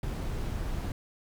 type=noise; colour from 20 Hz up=brown; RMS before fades=-33 dBFS; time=0.03-0.92 s; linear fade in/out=2 ms; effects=none